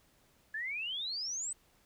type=exponential sweep; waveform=sine; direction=up; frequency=1691 to 8280 Hz; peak=-35 dBFS; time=0.54-1.53 s; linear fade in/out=5 ms; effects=pink hiss -68 dBFS RMS until 1.85 s